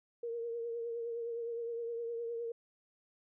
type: tone with vibrato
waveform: sine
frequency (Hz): 466.2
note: A#4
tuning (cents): 0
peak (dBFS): -36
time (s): 0.23-2.52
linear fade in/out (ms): 5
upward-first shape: triangle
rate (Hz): 9.7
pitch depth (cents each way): 39
effects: none